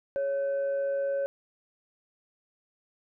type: tone with frequency modulation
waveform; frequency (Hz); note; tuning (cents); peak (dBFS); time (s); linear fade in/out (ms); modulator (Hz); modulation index
sine; 554.4; C#5; 0; -26; 0.16-1.26; 0; 975; 0.25
effects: none